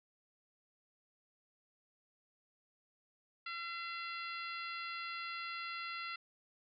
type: harmonic tone with a mistuned harmonic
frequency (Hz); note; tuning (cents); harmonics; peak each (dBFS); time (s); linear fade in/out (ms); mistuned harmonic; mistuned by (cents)
680; F5; -46; 2 / 3 / 4 / 5 / 6 / 7; -44 / -46 / -47 / -54 / -51 / -55; 3.46-6.16; 5; 6; +25
effects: none